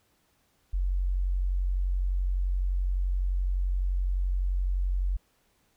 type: tone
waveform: sine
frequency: 45.85 Hz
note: F#1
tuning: 15 cents flat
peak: -24 dBFS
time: 0.73-5.17 s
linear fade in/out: 10 ms
effects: pink hiss -69 dBFS RMS until 5.76 s